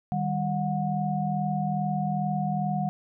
sine tone cluster, 154.3 / 196.7 / 727 Hz, D#3 / G3 / F#5, -14 / +6 / -31 cents, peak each -29 dBFS, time 0.12-2.89 s, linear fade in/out 0 ms, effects none

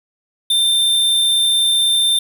square tone, 3586 Hz, A7, 32 cents sharp, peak -13 dBFS, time 0.5-2.19 s, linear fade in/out 5 ms, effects none

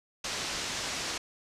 white low-pass noise, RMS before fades -35 dBFS, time 0.24-1.18 s, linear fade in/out 5 ms, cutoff 6700 Hz, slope 24 dB/octave, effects resampled to 32000 Hz

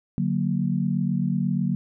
sine chord, D augmented, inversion none, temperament equal, 146.83 / 185 / 233.1 Hz, D3 / F#3 / A#3, 0 / 0 / 0 cents, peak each -26 / -24 / -27 dBFS, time 0.18-1.75 s, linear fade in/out 0 ms, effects none

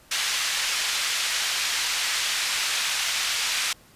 pink band-pass noise, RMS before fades -26 dBFS, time 0.11-3.73 s, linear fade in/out 5 ms, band 2000 to 7000 Hz, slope 12 dB/octave, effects pink hiss -54 dBFS RMS until 3.95 s + resampled to 32000 Hz

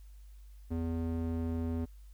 square tone with band-pass filter, 82.41 Hz, E2, in tune, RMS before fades -34 dBFS, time 0.7-1.86 s, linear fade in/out 20 ms, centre 220 Hz, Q 1.1, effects added 50 Hz sine -49 dBFS peak until 2.13 s + white hiss -70 dBFS RMS until 2.13 s

